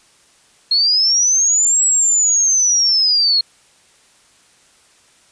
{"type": "linear two-way sweep", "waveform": "sine", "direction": "up then down", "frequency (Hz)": [4249, 7780, 4249], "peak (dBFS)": -11, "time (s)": [0.71, 3.41], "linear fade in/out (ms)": 5, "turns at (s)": 1.85, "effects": ["white hiss -52 dBFS RMS until 5.31 s", "resampled to 22050 Hz"]}